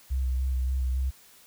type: tone with vibrato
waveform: sine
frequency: 64.5 Hz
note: C2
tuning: 24 cents flat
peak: -24 dBFS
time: 0.1-1.11 s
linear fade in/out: 20 ms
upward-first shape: square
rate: 3.5 Hz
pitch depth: 24 cents each way
effects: white hiss -55 dBFS RMS until 1.46 s